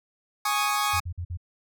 sawtooth chord, Ab suspended fourth, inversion none, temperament equal, 830.6 / 1108.7 / 1244.5 Hz, Ab5 / Db6 / Eb6, 0 / 0 / 0 cents, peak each -24 dBFS, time 0.45-1 s, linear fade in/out 5 ms
sine tone bursts, 87.31 Hz, F2, in tune, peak -29 dBFS, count 4, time 0.93-1.373 s, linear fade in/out 10 ms, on 74 ms, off 49 ms
effects none

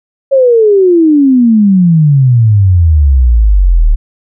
sine exponential sweep, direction down, 554.4 to 36.24 Hz, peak -3 dBFS, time 0.31-3.96 s, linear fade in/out 20 ms, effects none

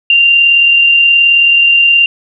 sine tone with amplitude modulation, 2781 Hz, F7, 8 cents flat, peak -3 dBFS, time 0.1-2.06 s, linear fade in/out 2 ms, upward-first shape sine, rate 38.8 Hz, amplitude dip 30%, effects none

